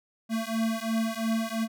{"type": "beating tone pair", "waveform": "square", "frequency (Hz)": [223.1, 226], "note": ["A3", "A3"], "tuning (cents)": [24, 47], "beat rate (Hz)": 2.9, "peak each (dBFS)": -30, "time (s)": [0.29, 1.68], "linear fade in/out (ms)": 50, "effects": []}